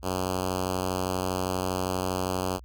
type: tone with notch filter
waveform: 5% pulse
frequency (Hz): 92.5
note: F#2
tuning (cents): 0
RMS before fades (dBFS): -29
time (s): 0.02-2.6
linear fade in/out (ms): 50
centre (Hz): 2100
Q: 1.3
effects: added 60 Hz sine -44 dBFS peak until 2.64 s